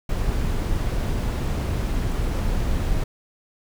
brown noise, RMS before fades -23 dBFS, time 0.09-3.04 s, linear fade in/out 5 ms, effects none

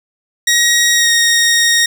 15% pulse tone with pitch glide, 1892 to 1866 Hz, A#6 to A#6, +25 to +1 cents, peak -3 dBFS, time 0.47-1.86 s, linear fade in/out 5 ms, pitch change -24 cents, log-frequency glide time 0.94-1.1 s, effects none

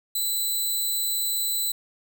10% pulse tone, 3997 Hz, B7, 20 cents sharp, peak -16 dBFS, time 0.15-1.72 s, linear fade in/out 5 ms, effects none

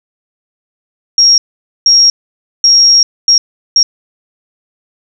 sine tone bursts at uneven times, 5588 Hz, F8, in tune, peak -3 dBFS, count 5, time 1.18-1.38 / 1.86-2.1 / 2.64-3.03 / 3.28-3.38 / 3.76-3.83 s, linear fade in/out 2 ms, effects none

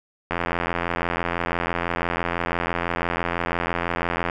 click train, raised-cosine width 0.5 ms, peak -8 dBFS, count 344, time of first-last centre 0.31-4.298 s, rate 86 Hz, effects none

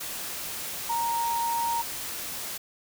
sine tone in noise, 932.3 Hz, A#5, in tune, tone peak -25 dBFS, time 0.89-1.82 s, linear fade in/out 10 ms, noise white, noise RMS -35 dBFS, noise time 0-2.58 s, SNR +7 dB, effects none

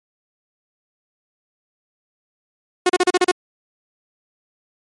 sawtooth tone bursts, 362.5 Hz, F#4, 35 cents flat, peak -8 dBFS, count 7, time 2.86-3.315 s, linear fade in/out 5 ms, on 35 ms, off 35 ms, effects MP3 48 kbps

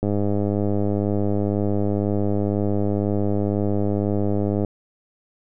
click train, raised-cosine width 2 ms, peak -10 dBFS, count 472, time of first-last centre 0.03-4.648 s, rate 102 Hz, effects none

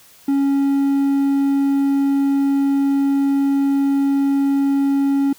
triangle tone, 277.2 Hz, C#4, in tune, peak -12 dBFS, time 0.28-5.33 s, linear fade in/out 5 ms, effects white hiss -48 dBFS RMS until 5.38 s

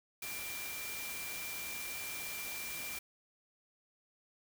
sine tone in noise, 2368 Hz, D7, 14 cents sharp, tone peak -44 dBFS, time 0.22-2.99 s, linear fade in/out 5 ms, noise white, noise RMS -43 dBFS, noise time 0.22-2.99 s, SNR -4 dB, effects none

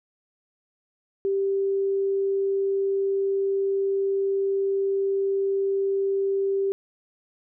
sine tone, 392 Hz, G4, in tune, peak -21 dBFS, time 1.25-6.72 s, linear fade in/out 0 ms, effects none

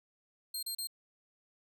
20% pulse tone bursts, 4200 Hz, C8, 6 cents sharp, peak -30 dBFS, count 3, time 0.54-0.872 s, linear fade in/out 5 ms, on 88 ms, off 34 ms, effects none

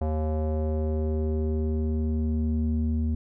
square tone with low-pass filter sweep, 77.78 Hz, D#2, in tune, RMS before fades -26 dBFS, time 0.01-3.15 s, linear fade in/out 5 ms, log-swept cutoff 690 to 200 Hz, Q 2.4, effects none

